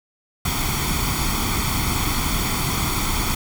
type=noise with comb filter; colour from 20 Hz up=pink; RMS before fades=-22 dBFS; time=0.45-3.35 s; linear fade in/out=5 ms; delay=0.89 ms; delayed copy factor=+0.7; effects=none